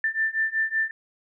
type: beating tone pair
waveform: sine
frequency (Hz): 1775 / 1780.3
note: A6 / A6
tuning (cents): +15 / +20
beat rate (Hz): 5.3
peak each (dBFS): -26 / -25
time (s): 0.04-0.91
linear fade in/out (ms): 2
effects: none